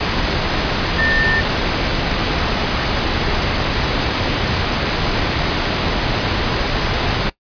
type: tone in noise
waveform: sine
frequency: 1800 Hz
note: A6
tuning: 39 cents sharp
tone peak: -16 dBFS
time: 0.98-1.41 s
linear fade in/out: 10 ms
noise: pink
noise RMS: -18 dBFS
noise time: 0-7.3 s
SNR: -1 dB
effects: noise-tail reverb RT60 0.1 s tail -19 dB re dry + resampled to 11025 Hz